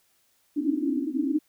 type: band-pass noise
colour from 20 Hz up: white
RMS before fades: -26 dBFS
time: 0.56-1.39 s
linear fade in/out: 20 ms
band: 270 to 310 Hz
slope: 96 dB/octave
effects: white hiss -67 dBFS RMS until 1.48 s